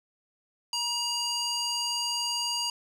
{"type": "tone with band-pass filter", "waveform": "square", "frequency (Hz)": 951, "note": "A#5", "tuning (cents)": 34, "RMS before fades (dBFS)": -30, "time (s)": [0.73, 2.7], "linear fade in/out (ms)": 2, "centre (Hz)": 5100, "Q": 1.7, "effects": []}